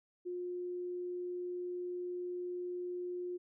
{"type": "tone", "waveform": "sine", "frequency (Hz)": 356.9, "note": "F4", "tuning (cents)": 38, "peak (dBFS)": -37, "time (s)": [0.25, 3.38], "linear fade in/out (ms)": 20, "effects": []}